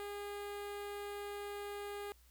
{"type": "tone with notch filter", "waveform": "sawtooth", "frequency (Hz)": 407.9, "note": "G#4", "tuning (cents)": -31, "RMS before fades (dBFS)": -44, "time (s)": [0, 2.12], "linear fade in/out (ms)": 0, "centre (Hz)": 5700, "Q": 1.5, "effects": ["added 60 Hz sine -63 dBFS peak until 2.3 s", "white hiss -69 dBFS RMS until 2.3 s"]}